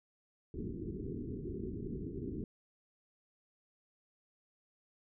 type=low-pass noise; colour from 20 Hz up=white; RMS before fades=-41 dBFS; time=0.54-2.44 s; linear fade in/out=2 ms; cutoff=420 Hz; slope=96 dB/octave; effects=none